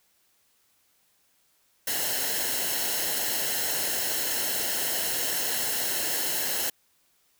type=noise with comb filter; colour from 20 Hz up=white; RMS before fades=-28 dBFS; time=1.87-6.7 s; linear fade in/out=5 ms; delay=0.84 ms; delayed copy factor=-0.65; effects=white hiss -67 dBFS RMS until 7.39 s